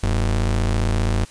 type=ring-modulated tone; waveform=square; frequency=69.3 Hz; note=C#2; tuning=in tune; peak=-15 dBFS; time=0.03-1.25 s; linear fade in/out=5 ms; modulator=27.6 Hz; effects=white hiss -45 dBFS RMS until 1.3 s + resampled to 22050 Hz